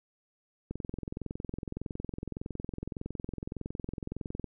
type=click train; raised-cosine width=3 ms; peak=-23 dBFS; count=82; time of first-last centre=0.71-4.443 s; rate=21.7 Hz; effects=none